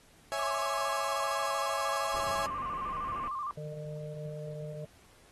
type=chord; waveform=30% pulse; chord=C# minor; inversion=none; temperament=equal; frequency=554.4 / 659.3 / 830.6 Hz; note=C#5 / E5 / G#5; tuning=0 / 0 / 0 cents; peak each=-34 dBFS; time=0.32-2.46 s; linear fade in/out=0 ms
type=tone with vibrato; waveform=sine; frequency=1123 Hz; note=C#6; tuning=22 cents sharp; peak=-33 dBFS; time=0.39-3.51 s; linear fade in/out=0 ms; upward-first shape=square; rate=13 Hz; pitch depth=90 cents each way
type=low-pass noise; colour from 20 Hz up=pink; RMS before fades=-46 dBFS; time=2.13-3.29 s; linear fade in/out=10 ms; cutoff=3000 Hz; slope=96 dB/octave
type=harmonic tone; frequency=151.3 Hz; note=D#3; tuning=48 cents flat; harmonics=1 / 3 / 4; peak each=-39 / -45 / -43 dBFS; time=3.57-4.85 s; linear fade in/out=5 ms
effects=pink hiss -61 dBFS RMS until 5.31 s + AAC 32 kbps